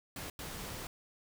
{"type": "noise bursts at uneven times", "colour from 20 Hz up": "pink", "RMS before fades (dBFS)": -43, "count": 2, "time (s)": [[0.16, 0.3], [0.39, 0.87]], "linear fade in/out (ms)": 2, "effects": []}